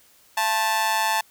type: tone with amplitude modulation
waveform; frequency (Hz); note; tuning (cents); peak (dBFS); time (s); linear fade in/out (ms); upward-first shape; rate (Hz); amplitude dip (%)
sawtooth; 880; A5; 0; -13; 0.37-1.21; 5; sine; 201; 75
effects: white hiss -56 dBFS RMS until 1.3 s